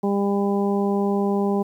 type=harmonic tone; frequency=200.3 Hz; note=G3; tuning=38 cents sharp; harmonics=1 / 2 / 3 / 4 / 5; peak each=-21 / -23 / -32 / -29 / -34 dBFS; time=0.03-1.63 s; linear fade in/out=10 ms; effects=9-bit

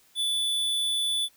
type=tone; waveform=square; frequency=3472 Hz; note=A7; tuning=24 cents flat; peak=-25 dBFS; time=0.15-1.29 s; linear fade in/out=50 ms; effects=white hiss -61 dBFS RMS until 1.36 s

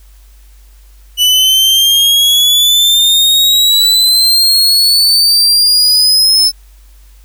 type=exponential sweep; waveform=40% pulse; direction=up; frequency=2960 to 5274 Hz; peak=-5 dBFS; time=1.17-6.52 s; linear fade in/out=50 ms; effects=added 49 Hz sine -37 dBFS peak until 7.24 s + white hiss -50 dBFS RMS until 7.24 s

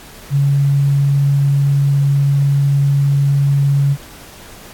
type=tone; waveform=sine; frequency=140.3 Hz; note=C#3; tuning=21 cents sharp; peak=-10 dBFS; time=0.3-3.97 s; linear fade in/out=50 ms; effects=pink hiss -38 dBFS RMS until 4.73 s + AAC 64 kbps

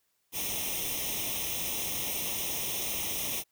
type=noise with comb filter; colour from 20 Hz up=white; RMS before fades=-33 dBFS; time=0.32-3.44 s; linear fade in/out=50 ms; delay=0.33 ms; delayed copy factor=+0.85; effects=white hiss -75 dBFS RMS until 3.51 s

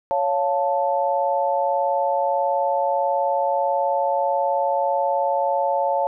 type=chord; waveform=sine; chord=Db augmented; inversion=none; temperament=equal with one note detuned; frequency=556.9 / 698.5 / 880 Hz; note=Db5 / F5 / A5; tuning=+8 / 0 / 0 cents; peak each=-22 / -24 / -22 dBFS; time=0.11-6.07 s; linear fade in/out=0 ms; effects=none

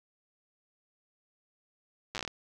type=slowing click train; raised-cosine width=0.2 ms; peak=-18 dBFS; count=9; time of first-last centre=2.15-2.277 s; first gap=8 ms; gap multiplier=1.19; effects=none

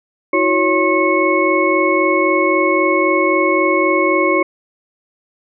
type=tone cluster; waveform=sine; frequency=324.4 / 368.2 / 556 / 1075 / 2200 Hz; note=E4 / F#4 / C#5 / C6 / C#7; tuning=-28 / -8 / +5 / +47 / -14 cents; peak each=-18 dBFS; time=0.33-4.43 s; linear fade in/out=5 ms; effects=none

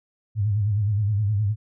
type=tone with vibrato; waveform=sine; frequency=103.83 Hz; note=G#2; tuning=in tune; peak=-19 dBFS; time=0.35-1.56 s; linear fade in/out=50 ms; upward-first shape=sine; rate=9.6 Hz; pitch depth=98 cents each way; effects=none

